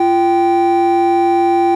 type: tone pair together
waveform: triangle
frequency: 344.2 / 780.3 Hz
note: F4 / G5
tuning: -25 / -8 cents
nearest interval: octave + major second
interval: 1417 cents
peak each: -10 dBFS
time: 0-1.75 s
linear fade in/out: 5 ms
effects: tanh soft clip ceiling -3 dBFS